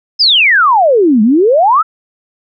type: exponential two-way sweep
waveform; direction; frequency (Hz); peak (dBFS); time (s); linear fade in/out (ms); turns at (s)
sine; down then up; 5290 to 204.5 to 1372; -5; 0.19-1.83; 20; 1.22
effects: none